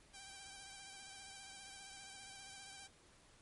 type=tone with vibrato; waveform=5% pulse; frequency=784 Hz; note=G5; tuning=in tune; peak=-40 dBFS; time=0.13-2.88 s; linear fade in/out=20 ms; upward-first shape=sine; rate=15 Hz; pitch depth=33 cents each way; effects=pink hiss -66 dBFS RMS until 3.41 s + MP3 48 kbps